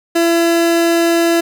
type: tone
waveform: 30% pulse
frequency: 336.6 Hz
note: E4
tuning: 36 cents sharp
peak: -8 dBFS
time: 0.15-1.41 s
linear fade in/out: 10 ms
effects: none